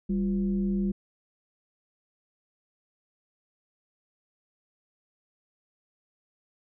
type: tone with frequency modulation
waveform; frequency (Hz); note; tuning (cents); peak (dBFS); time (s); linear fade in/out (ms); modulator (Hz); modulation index
sine; 196; G3; 0; -24; 0.09-0.92; 10; 153; 0.55
effects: none